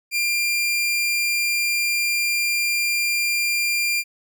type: tone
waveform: sawtooth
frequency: 2390 Hz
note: D7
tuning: 30 cents sharp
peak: -16 dBFS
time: 0.11-4.04 s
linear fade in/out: 50 ms
effects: none